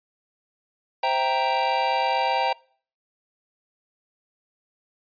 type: chord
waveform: square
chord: C dominant seventh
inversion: none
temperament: equal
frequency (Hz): 523.3 / 659.3 / 784 / 932.3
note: C5 / E5 / G5 / Bb5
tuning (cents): 0 / 0 / 0 / 0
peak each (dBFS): -30 / -31 / -25 / -25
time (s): 1.03-2.53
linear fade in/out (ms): 5
effects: noise-tail reverb RT60 0.5 s tail -25 dB re dry + resampled to 11025 Hz